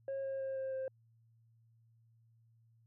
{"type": "tone with pitch steps", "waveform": "sine", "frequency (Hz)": [543, 538.9, 534.9, 530.9, 526.9], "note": ["C#5", "C#5", "C5", "C5", "C5"], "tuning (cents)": [-36, -49, 38, 25, 12], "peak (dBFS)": -34, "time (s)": [0.08, 0.88], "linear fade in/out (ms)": 2, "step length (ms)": 160, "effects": ["tanh soft clip ceiling -35 dBFS", "added 114 Hz sine -65 dBFS peak until 2.86 s"]}